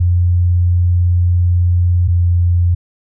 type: tone pair in turn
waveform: sine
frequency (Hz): 88.2 / 87.39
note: F2 / F2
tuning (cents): +18 / +2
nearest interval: unison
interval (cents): 16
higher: first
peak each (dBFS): -9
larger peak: neither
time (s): 0-2.08 / 2.08-2.75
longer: first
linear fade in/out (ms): 10
effects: none